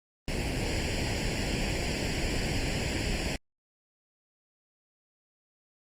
pink noise with comb filter, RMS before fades -30 dBFS, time 0.28-3.36 s, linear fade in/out 0 ms, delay 0.4 ms, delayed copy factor +0.85, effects low-pass 7000 Hz 12 dB/octave + Opus 32 kbps

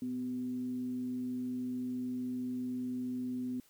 sine tone with frequency modulation, 251.2 Hz, B3, 30 cents sharp, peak -34 dBFS, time 0.02-3.6 s, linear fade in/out 2 ms, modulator 134 Hz, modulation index 0.22, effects white hiss -66 dBFS RMS until 3.69 s

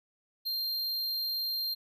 square tone, 4186 Hz, C8, in tune, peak -31 dBFS, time 0.45-1.75 s, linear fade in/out 20 ms, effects none

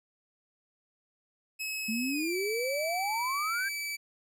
sawtooth tone with pitch glide, 2572 to 2305 Hz, E7 to D7, -43 to -33 cents, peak -30 dBFS, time 1.59-3.97 s, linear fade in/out 20 ms, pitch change -190 cents, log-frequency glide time 2.1-2.36 s
sine exponential sweep, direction up, 213.3 to 1634 Hz, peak -30 dBFS, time 1.88-3.69 s, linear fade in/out 10 ms
effects none

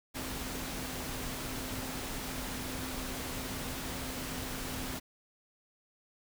sine tone in noise, 258 Hz, C4, 24 cents flat, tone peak -44 dBFS, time 0.14-5 s, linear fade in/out 20 ms, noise pink, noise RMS -39 dBFS, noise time 0.14-5 s, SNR -8 dB, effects none

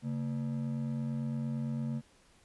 triangle ring-modulated tone, 182.4 Hz, F#3, 24 cents flat, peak -27 dBFS, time 0.02-2.02 s, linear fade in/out 50 ms, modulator 44.4 Hz, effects pink hiss -64 dBFS RMS until 2.44 s + resampled to 24000 Hz

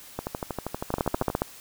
two click trains, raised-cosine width 1 ms, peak -15 / -9 dBFS, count 15 / 8, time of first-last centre 0.19-1.301 / 0.94-1.419 s, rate 12.6 / 14.6 Hz, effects white hiss -47 dBFS RMS until 1.6 s

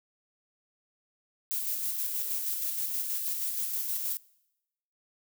violet noise with tremolo, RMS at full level -31 dBFS, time 1.51-4.17 s, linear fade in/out 0 ms, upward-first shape square, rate 6.3 Hz, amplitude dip 30%, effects noise-tail reverb RT60 0.9 s tail -23 dB re dry

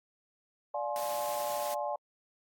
sine chord, D half-diminished seventh, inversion none, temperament just, 587.3 / 704.8 / 845.8 / 1057.2 Hz, D5 / F5 / Ab5 / C6, 0 / +16 / +31 / +18 cents, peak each -35 / -38 / -36 / -41 dBFS, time 0.74-1.96 s, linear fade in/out 5 ms
white high-pass noise, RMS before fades -42 dBFS, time 0.96-1.74 s, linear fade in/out 0 ms, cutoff 130 Hz, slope 12 dB/octave
effects AAC 64 kbps

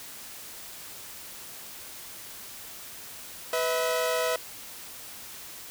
sawtooth tone pair together, 496.5 / 644 Hz, B4 / E5, +9 / -41 cents, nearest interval perfect fourth, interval 450 cents, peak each -24 dBFS, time 3.53-4.36 s, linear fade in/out 2 ms, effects white hiss -43 dBFS RMS until 5.7 s

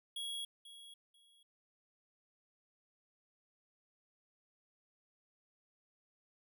square tone with echo, 3322 Hz, G#7, in tune, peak -40 dBFS, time 0.16-0.45 s, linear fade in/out 5 ms, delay 490 ms, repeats 2, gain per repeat -13 dB, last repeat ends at 1.43 s, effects none

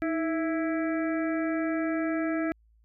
harmonic tone with a mistuned harmonic, 330 Hz, E4, 2 cents sharp, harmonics 1 / 2 / 4 / 5 / 6 / 7, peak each -27 / -33 / -39 / -39 / -42 / -44 dBFS, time 0.02-2.52 s, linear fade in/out 0 ms, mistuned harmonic 1, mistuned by -64 cents, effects added 55 Hz sine -59 dBFS peak until 2.84 s

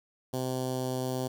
10% pulse tone with notch filter, 128.7 Hz, C3, 28 cents flat, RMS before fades -32 dBFS, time 0.33-1.28 s, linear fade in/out 10 ms, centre 2000 Hz, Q 0.66, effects none

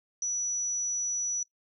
sine tone, 5900 Hz, F#8, 6 cents flat, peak -28 dBFS, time 0.22-1.43 s, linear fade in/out 2 ms, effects noise-tail reverb RT60 0.1 s tail -18 dB re dry

